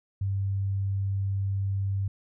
sine tone, 98 Hz, G2, in tune, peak -25 dBFS, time 0.21-2.08 s, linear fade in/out 5 ms, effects none

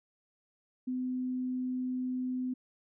sine tone, 254 Hz, B3, 49 cents sharp, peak -31 dBFS, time 0.87-2.54 s, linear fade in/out 10 ms, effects none

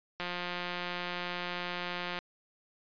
click train, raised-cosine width 0.3 ms, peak -20 dBFS, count 353, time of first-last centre 0.2-2.189 s, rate 177 Hz, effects resampled to 11025 Hz

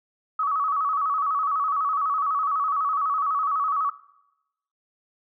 sine tone with vibrato, 1201 Hz, D6, 38 cents sharp, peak -21 dBFS, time 0.39-3.9 s, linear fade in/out 5 ms, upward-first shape square, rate 12 Hz, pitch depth 100 cents each way, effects noise-tail reverb RT60 0.9 s tail -18 dB re dry

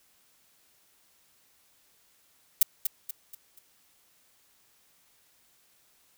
violet noise with echo, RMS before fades -18 dBFS, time 2.61-2.63 s, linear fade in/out 5 ms, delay 240 ms, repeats 4, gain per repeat -8 dB, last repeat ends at 3.59 s, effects white hiss -65 dBFS RMS until 6.17 s

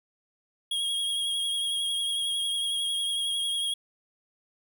square tone with vibrato, 3282 Hz, G#7, 21 cents flat, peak -27 dBFS, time 0.71-3.74 s, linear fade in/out 5 ms, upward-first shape sine, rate 11 Hz, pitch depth 26 cents each way, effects none

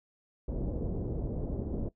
pink low-pass noise, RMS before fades -34 dBFS, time 0.48-1.89 s, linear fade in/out 5 ms, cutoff 510 Hz, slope 24 dB/octave, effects noise-tail reverb RT60 0.1 s tail -18 dB re dry

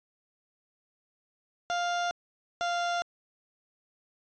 30% pulse tone pair in turn, 700 / 696 Hz, F5 / F5, +4 / -6 cents, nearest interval unison, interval 10 cents, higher first, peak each -25 dBFS, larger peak neither, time 1.7-2.11 / 2.61-3.02 s, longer neither, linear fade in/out 0 ms, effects resampled to 16000 Hz

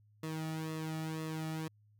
sawtooth tone with flanger, 158.5 Hz, D#3, 32 cents sharp, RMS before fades -39 dBFS, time 0.23-1.68 s, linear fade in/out 5 ms, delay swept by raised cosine 1.3 to 1.95 ms, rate 2 Hz, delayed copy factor -0.75, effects added 105 Hz sine -63 dBFS peak until 1.99 s

